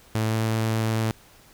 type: tone with pitch glide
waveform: sawtooth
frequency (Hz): 110.1 to 111.38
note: A2 to A2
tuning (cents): +2 to +22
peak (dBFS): -18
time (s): 0.15-1.11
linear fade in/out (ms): 0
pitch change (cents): +20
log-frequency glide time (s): 0.29-0.36
effects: pink hiss -53 dBFS RMS until 1.53 s